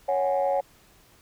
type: chord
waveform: sine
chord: C# suspended fourth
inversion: none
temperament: equal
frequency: 554.4 / 740 / 830.6 Hz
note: C#5 / F#5 / G#5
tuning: 0 / 0 / 0 cents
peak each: -23 / -26 / -28 dBFS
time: 0.08-0.61 s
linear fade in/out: 10 ms
effects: tanh soft clip ceiling -15 dBFS + pink hiss -57 dBFS RMS until 1.21 s